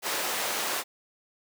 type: high-pass noise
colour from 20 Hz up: pink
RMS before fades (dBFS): -30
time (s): 0.02-0.84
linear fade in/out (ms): 50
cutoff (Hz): 520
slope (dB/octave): 12
effects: none